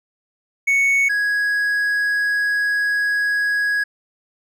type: tone pair in turn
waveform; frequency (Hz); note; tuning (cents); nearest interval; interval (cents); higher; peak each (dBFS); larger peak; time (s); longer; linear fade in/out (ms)
triangle; 2218 / 1661.6; C#7 / G#6; 0 / 0; perfect fourth; 500; first; -12 / -15; first; 0.67-1.09 / 1.09-3.84; second; 10
effects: none